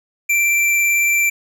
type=tone with vibrato; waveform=square; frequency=2349 Hz; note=D7; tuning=in tune; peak=-14 dBFS; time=0.29-1.3 s; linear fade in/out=10 ms; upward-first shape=triangle; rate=18 Hz; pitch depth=11 cents each way; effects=none